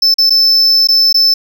triangle tone with dropouts, 5274 Hz, E8, in tune, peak -5 dBFS, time 0.02-1.34 s, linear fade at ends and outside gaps 5 ms, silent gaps 0.142-0.183 / 0.297-0.304 / 0.873-0.886 / 1.128-1.143 s, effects none

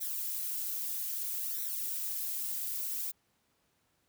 violet noise with flanger, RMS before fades -36 dBFS, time 0-3.12 s, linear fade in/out 20 ms, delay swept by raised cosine 0.51 to 5.31 ms, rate 0.62 Hz, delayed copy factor +0.9, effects pink hiss -74 dBFS RMS until 4.08 s + high-pass 80 Hz 12 dB/octave

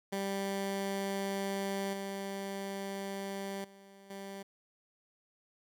15% pulse tone with level steps, 196.4 Hz, G3, 4 cents sharp, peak -27 / -31 / -48 / -36 dBFS, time 0.12-4.43 s, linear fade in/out 10 ms, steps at 1.93 / 3.64 / 4.1 s, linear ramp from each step 5 ms, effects none

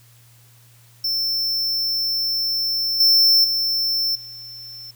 square tone with level steps, 5350 Hz, E8, 25 cents sharp, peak -20 / -12 / -19 / -35 dBFS, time 1.04-4.91 s, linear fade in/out 5 ms, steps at 3 / 3.44 / 4.15 s, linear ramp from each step 5 ms, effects added 118 Hz sine -50 dBFS peak until 4.95 s + white hiss -54 dBFS RMS until 4.95 s

